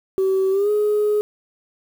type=tone with pitch glide; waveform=sine; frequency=382.4 to 419.4 Hz; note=G4 to G#4; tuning=-43 to +17 cents; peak=-14 dBFS; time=0.18-1.21 s; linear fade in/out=0 ms; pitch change=+160 cents; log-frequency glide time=0.51-0.7 s; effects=tanh soft clip ceiling -13 dBFS + 7-bit